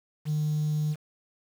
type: tone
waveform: triangle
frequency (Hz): 151.7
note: D#3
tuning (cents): -44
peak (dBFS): -21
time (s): 0.25-0.96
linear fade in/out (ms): 50
effects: tanh soft clip ceiling -21 dBFS + 8-bit